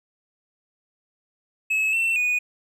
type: tone with pitch steps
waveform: triangle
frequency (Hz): 2583 / 2691 / 2475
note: E7 / E7 / D#7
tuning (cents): -36 / +35 / -10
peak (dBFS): -18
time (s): 1.7-2.39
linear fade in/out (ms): 10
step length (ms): 230
effects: none